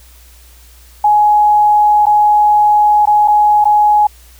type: tone with dropouts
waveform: sine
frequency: 838 Hz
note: G#5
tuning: 15 cents sharp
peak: -6 dBFS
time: 1.04-4.07 s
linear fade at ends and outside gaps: 5 ms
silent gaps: 2.057-2.066 / 3.056-3.072 / 3.277-3.281 / 3.643-3.653 s
effects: added 60 Hz sine -40 dBFS peak until 4.39 s + white hiss -45 dBFS RMS until 4.39 s